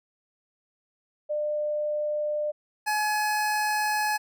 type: tone pair in turn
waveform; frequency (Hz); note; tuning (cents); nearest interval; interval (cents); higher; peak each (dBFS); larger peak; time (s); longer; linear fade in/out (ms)
sine / 25% pulse; 599 / 847.1; D5 / G#5; +34 / +34; tritone; 600; second; -25 / -20; second; 1.29-2.52 / 2.86-4.18; second; 20
effects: none